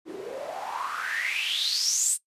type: noise with band-pass filter sweep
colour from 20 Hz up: white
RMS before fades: -29 dBFS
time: 0.05-2.18 s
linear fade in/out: 50 ms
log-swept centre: 320 to 8900 Hz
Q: 8.8
effects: noise-tail reverb RT60 0.1 s tail -17 dB re dry + resampled to 32000 Hz